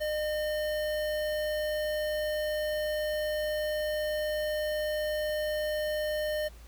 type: tone with notch filter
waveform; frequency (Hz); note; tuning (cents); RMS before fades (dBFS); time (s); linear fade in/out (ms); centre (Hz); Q
square; 608; D#5; -40; -31; 0-6.49; 20; 7300; 1.3
effects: added 56 Hz sine -47 dBFS peak until 6.67 s + pink hiss -57 dBFS RMS until 6.67 s